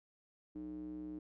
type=tone with band-pass filter; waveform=square; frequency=61.3 Hz; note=B1; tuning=12 cents flat; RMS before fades=-45 dBFS; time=0.55-1.19 s; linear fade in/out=5 ms; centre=290 Hz; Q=8.2; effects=none

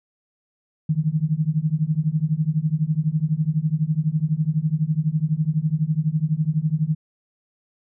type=tone with tremolo; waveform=sine; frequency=155.56 Hz; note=D#3; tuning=in tune; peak=-14 dBFS; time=0.89-6.95 s; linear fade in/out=5 ms; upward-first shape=triangle; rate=12 Hz; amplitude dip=100%; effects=none

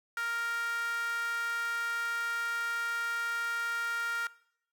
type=tone with high-pass filter; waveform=sawtooth; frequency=466.2 Hz; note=A#4; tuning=in tune; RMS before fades=-34 dBFS; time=0.17-4.27 s; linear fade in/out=2 ms; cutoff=1500 Hz; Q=8.8; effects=noise-tail reverb RT60 0.7 s tail -20 dB re dry

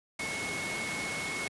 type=tone in noise; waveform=sine; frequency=2191 Hz; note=C#7; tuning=21 cents flat; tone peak=-35 dBFS; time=0.19-1.48 s; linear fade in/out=5 ms; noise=pink; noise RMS=-36 dBFS; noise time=0.19-1.48 s; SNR=-2 dB; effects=high-pass 150 Hz 12 dB/octave + resampled to 24000 Hz

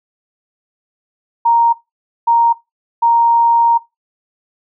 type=tone bursts at uneven times; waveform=sine; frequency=932.3 Hz; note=A#5; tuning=in tune; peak=-8 dBFS; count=3; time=1.45-1.73 / 2.27-2.53 / 3.02-3.78 s; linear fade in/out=10 ms; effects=noise-tail reverb RT60 0.2 s tail -19 dB re dry

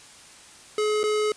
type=tone with dropouts; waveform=square; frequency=424.9 Hz; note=G#4; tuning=40 cents sharp; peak=-22 dBFS; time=0.78-1.32 s; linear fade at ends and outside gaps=2 ms; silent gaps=1.032-1.038 s; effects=white hiss -48 dBFS RMS until 1.36 s + resampled to 22050 Hz

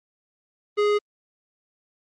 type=tone with tanh clipping; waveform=sine; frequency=415.3 Hz; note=G#4; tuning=in tune; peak=-20 dBFS; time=0.77-0.99 s; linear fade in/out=20 ms; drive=18 dB; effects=Opus 32 kbps

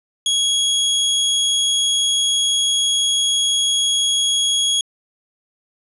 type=tone; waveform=sawtooth; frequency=3322 Hz; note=G#7; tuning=in tune; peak=-12 dBFS; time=0.26-4.81 s; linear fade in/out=2 ms; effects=resampled to 24000 Hz

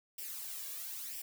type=noise with flanger; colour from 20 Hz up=blue; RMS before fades=-43 dBFS; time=0.18-1.22 s; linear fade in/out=5 ms; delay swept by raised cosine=0.37 to 1.77 ms; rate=1 Hz; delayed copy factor=+0.6; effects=none

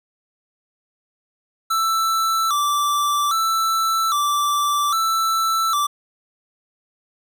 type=tone with vibrato; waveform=square; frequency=1244.5 Hz; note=D#6; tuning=in tune; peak=-18 dBFS; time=1.7-5.87 s; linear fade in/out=10 ms; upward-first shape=square; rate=0.62 Hz; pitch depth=110 cents each way; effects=none

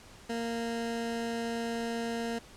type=tone; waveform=20% pulse; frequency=231.7 Hz; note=A#3; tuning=10 cents flat; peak=-27 dBFS; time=0.29-2.39 s; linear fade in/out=10 ms; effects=pink hiss -53 dBFS RMS until 2.56 s + low-pass 9000 Hz 12 dB/octave

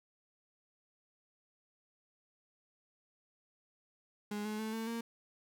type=tone with pitch steps; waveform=35% pulse; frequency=207.7 / 213.3 / 219 / 224.9 / 231 Hz; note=G#3 / G#3 / A3 / A3 / A#3; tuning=0 / +46 / -8 / +38 / -16 cents; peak=-35 dBFS; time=4.31-5.01 s; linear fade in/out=5 ms; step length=140 ms; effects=none

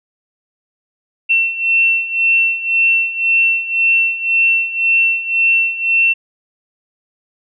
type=beating tone pair; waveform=sine; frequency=2700 / 2701.9 Hz; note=E7 / E7; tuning=+41 / +42 cents; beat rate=1.9 Hz; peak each=-17 / -13 dBFS; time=1.29-6.14 s; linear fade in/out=20 ms; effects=none

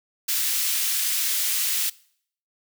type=high-pass noise; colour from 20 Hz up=white; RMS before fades=-24 dBFS; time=0.28-1.9 s; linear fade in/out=10 ms; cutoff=2200 Hz; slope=12 dB/octave; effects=noise-tail reverb RT60 0.6 s tail -22 dB re dry

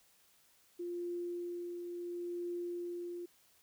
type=tone with tremolo; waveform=sine; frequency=349.2 Hz; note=F4; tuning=in tune; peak=-36 dBFS; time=0.79-3.26 s; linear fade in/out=10 ms; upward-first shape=triangle; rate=0.72 Hz; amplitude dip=40%; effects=white hiss -68 dBFS RMS until 3.62 s

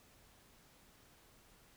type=silence; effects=pink hiss -65 dBFS RMS until 1.76 s

